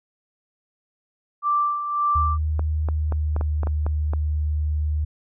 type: tone with tremolo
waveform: sine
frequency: 1174.7 Hz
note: D6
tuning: in tune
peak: -17 dBFS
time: 1.42-2.38 s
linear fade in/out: 50 ms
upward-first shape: sine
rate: 1.8 Hz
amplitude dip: 60%
type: tone with pitch glide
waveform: sine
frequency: 77.2 to 75.7 Hz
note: D#2 to D#2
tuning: -13 to -47 cents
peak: -20 dBFS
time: 2.15-5.05 s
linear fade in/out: 10 ms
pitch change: -34 cents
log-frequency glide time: 2.78-3.5 s
type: clicks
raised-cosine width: 1 ms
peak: -16 dBFS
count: 9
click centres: 2.594 / 2.887 / 3.123 / 3.364 / 3.411 / 3.633 / 3.671 / 3.865 / 4.135 s
effects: none